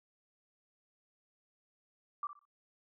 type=tone with echo; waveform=sine; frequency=1170 Hz; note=D6; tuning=7 cents flat; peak=-34 dBFS; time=2.23-2.27 s; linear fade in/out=2 ms; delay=61 ms; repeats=3; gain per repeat=-12 dB; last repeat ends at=2.453 s; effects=none